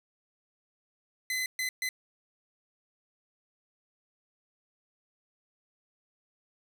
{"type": "tone bursts at uneven times", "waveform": "sawtooth", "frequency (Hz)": 2031, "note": "B6", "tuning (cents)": 48, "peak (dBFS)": -26, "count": 3, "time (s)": [[1.3, 1.46], [1.59, 1.69], [1.82, 1.89]], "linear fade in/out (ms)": 2, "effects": []}